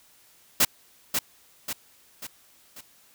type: noise with echo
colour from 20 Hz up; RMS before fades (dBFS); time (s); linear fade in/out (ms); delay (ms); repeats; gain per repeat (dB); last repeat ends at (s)
white; -19; 0.6-0.65; 5; 540; 4; -6; 2.81
effects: white hiss -58 dBFS RMS until 3.14 s